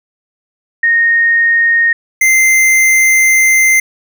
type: tone pair in turn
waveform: sine / square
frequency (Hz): 1854 / 2081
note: A#6 / C7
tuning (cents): -10 / -10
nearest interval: major second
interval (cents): 200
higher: second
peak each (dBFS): -7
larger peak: neither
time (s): 0.83-1.93 / 2.21-3.8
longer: second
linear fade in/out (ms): 5
effects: none